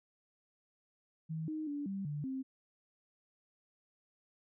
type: tone with pitch steps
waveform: sine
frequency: 159.5 / 310.9 / 288.9 / 195.5 / 147.2 / 264.2 Hz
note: D#3 / D#4 / D4 / G3 / D3 / C4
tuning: +43 / -1 / -28 / -4 / +4 / +17 cents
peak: -36 dBFS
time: 1.29-2.43 s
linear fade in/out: 20 ms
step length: 190 ms
effects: none